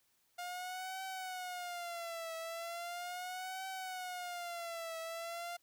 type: tone with vibrato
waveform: sawtooth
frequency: 706 Hz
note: F5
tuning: 19 cents sharp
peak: -37 dBFS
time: 0.38-5.57 s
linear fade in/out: 10 ms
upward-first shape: triangle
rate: 0.38 Hz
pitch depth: 140 cents each way
effects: white hiss -75 dBFS RMS until 5.62 s